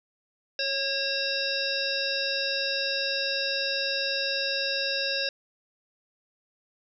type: harmonic tone with a mistuned harmonic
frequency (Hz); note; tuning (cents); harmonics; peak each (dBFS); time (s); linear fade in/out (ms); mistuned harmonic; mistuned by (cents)
544; C#5; -33; 1 / 3 / 5 / 7 / 9 / 10; -33 / -33 / -33 / -33 / -33 / -33; 0.59-5.29; 2; 1; +17
effects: none